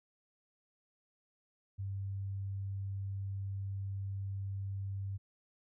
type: tone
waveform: sine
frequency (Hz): 98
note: G2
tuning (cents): 0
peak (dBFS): -36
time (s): 1.78-5.18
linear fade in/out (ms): 20
effects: none